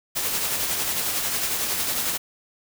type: noise with tremolo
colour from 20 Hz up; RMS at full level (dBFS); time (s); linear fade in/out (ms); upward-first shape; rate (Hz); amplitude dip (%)
white; -24; 0.15-2.18; 20; sine; 11; 35
effects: none

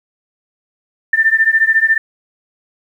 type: beating tone pair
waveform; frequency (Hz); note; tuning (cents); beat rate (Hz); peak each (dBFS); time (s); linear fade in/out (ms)
sine; 1783 / 1797; A6 / A6; +22 / +36; 14; -12 / -13; 1.13-1.98; 5
effects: 8-bit

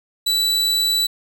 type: tone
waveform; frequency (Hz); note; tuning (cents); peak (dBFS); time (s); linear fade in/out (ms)
40% pulse; 3954; B7; +1; -15; 0.26-1.07; 10
effects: none

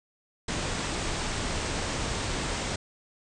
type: low-pass noise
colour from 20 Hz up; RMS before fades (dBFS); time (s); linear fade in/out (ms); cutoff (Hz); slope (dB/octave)
pink; -31; 0.48-2.76; 5; 8800; 96
effects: none

